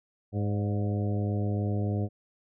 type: harmonic tone with a mistuned harmonic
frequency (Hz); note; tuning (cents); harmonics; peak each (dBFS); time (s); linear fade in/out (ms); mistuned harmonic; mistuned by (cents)
103.1; G#2; -12; 1 / 2 / 3 / 4 / 5 / 6 / 7; -27 / -33 / -37 / -39 / -41 / -43 / -44; 0.32-2.09; 50; 6; -45
effects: none